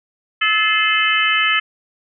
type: harmonic tone with a mistuned harmonic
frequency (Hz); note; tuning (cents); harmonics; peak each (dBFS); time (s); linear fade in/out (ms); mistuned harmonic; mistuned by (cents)
433; A4; -28; 3 / 4 / 5 / 6 / 7; -20 / -20 / -20 / -20 / -20; 0.41-1.6; 10; 5; -59
effects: none